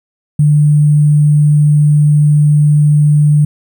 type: tone with sample-and-hold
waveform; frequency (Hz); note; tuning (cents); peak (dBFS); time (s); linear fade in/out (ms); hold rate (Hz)
sine; 148.8; D3; +23; -5; 0.39-3.45; 5; 8820
effects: none